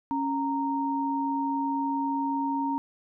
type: tone pair together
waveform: sine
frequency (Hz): 276.2 / 927.6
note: C#4 / A#5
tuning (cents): -6 / -9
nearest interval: octave + major sixth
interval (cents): 2097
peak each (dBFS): -28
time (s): 0.11-2.78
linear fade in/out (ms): 0
effects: none